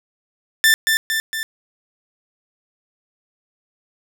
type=tone with echo; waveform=sawtooth; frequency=1776 Hz; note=A6; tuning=16 cents sharp; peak=-7 dBFS; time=0.64-0.74 s; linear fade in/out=0 ms; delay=230 ms; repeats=3; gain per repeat=-4 dB; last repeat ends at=1.43 s; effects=none